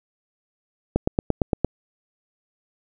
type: click train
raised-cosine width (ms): 2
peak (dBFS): -5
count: 7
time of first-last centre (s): 0.96-1.646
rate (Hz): 8.74
effects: none